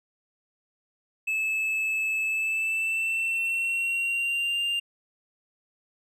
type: tone with pitch glide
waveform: triangle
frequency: 2608 to 2795 Hz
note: E7 to F7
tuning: -19 to +1 cents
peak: -23 dBFS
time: 1.27-4.8 s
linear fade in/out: 10 ms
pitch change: +120 cents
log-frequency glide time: 2.24-4.59 s
effects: none